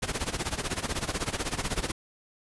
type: noise with tremolo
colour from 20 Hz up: pink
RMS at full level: -28 dBFS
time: 0.02-1.92 s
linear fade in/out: 10 ms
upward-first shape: sine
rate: 16 Hz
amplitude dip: 85%
effects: resampled to 24000 Hz